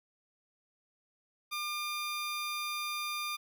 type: tone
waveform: 15% pulse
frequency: 1200 Hz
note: D6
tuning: 37 cents sharp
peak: -28 dBFS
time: 1.51-3.37 s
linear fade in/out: 20 ms
effects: none